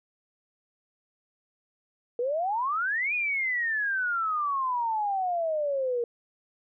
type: exponential two-way sweep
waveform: sine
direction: up then down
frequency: 466.2 to 2489 to 466.2 Hz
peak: -25 dBFS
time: 2.19-6.04 s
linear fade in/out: 2 ms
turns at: 3.14 s
effects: none